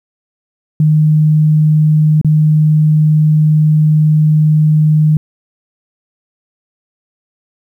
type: tone with dropouts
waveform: sine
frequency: 153.7 Hz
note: D#3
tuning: 21 cents flat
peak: -6 dBFS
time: 0.8-5.17 s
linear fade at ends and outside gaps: 2 ms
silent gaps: 2.214-2.246 s
effects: 8-bit